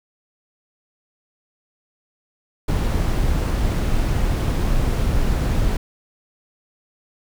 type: noise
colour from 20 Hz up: brown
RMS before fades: -19 dBFS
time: 2.68-5.77 s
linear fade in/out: 5 ms
effects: none